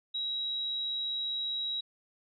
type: tone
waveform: sine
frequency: 3855 Hz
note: B7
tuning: 43 cents flat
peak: -31 dBFS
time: 0.14-1.81 s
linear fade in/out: 10 ms
effects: none

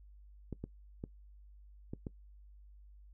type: clicks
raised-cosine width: 3 ms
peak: -27 dBFS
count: 5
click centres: 0.527 / 0.64 / 1.039 / 1.935 / 2.068 s
effects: noise-tail reverb RT60 0.1 s tail -20 dB re dry + added 50 Hz sine -54 dBFS peak until 3.13 s

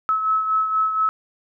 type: beating tone pair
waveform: sine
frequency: 1294 / 1298.2 Hz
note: E6 / E6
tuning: -32 / -27 cents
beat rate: 4.2 Hz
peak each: -18 / -27 dBFS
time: 0.09-1.09 s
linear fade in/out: 0 ms
effects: none

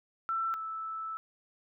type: tone pair in turn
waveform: sine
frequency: 1337 / 1314.8 Hz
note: E6 / E6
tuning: +24 / -5 cents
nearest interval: unison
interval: 29 cents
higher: first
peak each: -29 / -35 dBFS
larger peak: first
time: 0.29-0.54 / 0.54-1.17 s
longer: second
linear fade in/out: 0 ms
effects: none

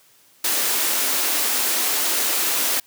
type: high-pass noise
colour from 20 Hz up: white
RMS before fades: -21 dBFS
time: 0.44-2.8 s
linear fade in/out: 5 ms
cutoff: 240 Hz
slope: 48 dB/octave
effects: white hiss -55 dBFS RMS until 2.86 s + high-pass 80 Hz 12 dB/octave

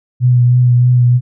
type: tone with vibrato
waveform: sine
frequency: 123.47 Hz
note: B2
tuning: in tune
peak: -6 dBFS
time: 0.2-1.21 s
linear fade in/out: 50 ms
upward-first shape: triangle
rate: 3.2 Hz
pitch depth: 26 cents each way
effects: none

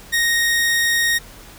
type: tone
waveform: sawtooth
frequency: 1864.7 Hz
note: A#6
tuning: in tune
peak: -12 dBFS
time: 0.12-1.19 s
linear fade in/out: 20 ms
effects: added 41 Hz sine -44 dBFS peak until 1.58 s + pink hiss -42 dBFS RMS until 1.58 s

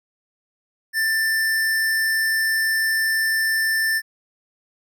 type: tone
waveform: square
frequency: 1777 Hz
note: A6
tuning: 17 cents sharp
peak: -19 dBFS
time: 0.93-4.02 s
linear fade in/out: 50 ms
effects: none

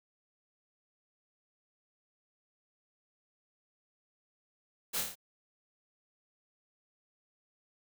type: noise with echo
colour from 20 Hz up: white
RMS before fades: -34 dBFS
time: 4.93-5.02 s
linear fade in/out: 20 ms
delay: 27 ms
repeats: 5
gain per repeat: -3 dB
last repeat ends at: 5.155 s
effects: none

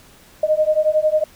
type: beating tone pair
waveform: sine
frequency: 612 / 623 Hz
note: D#5 / D#5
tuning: -29 / +2 cents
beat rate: 11 Hz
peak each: -17 / -17 dBFS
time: 0.43-1.24 s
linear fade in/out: 5 ms
effects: pink hiss -48 dBFS RMS until 1.35 s

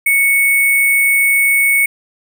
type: tone with sample-and-hold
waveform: sine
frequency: 2217 Hz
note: C#7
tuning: in tune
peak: -9 dBFS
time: 0.06-1.86 s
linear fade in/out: 5 ms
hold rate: 11025 Hz
effects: none

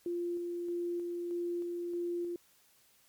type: tone with tremolo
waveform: sine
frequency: 347.4 Hz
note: F4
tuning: 9 cents flat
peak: -32 dBFS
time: 0.06-2.36 s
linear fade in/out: 2 ms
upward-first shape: square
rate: 1.6 Hz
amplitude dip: 25%
effects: white hiss -66 dBFS RMS until 3.08 s + MP3 96 kbps

